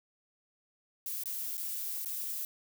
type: noise with dropouts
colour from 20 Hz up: violet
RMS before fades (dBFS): -37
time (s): 1.06-2.45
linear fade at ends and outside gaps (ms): 1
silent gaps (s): 1.236-1.257 / 1.57-1.578 / 2.048-2.058
effects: none